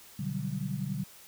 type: chord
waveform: sine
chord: G major seventh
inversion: first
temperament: equal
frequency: 123.47 / 146.83 / 185 / 196 Hz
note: B2 / D3 / F#3 / G3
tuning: 0 / 0 / 0 / 0 cents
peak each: -38 / -35 / -37 / -37 dBFS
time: 0.19-1.04 s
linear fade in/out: 5 ms
effects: white hiss -53 dBFS RMS until 1.27 s